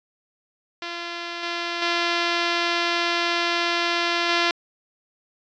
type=tone with level steps; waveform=5% pulse; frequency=343.3 Hz; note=F4; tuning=30 cents flat; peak=-18 / -14 / -9 / -7 dBFS; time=0.82-4.51 s; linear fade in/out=2 ms; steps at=1.43 / 1.82 / 4.29 s; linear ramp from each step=2 ms; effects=resampled to 16000 Hz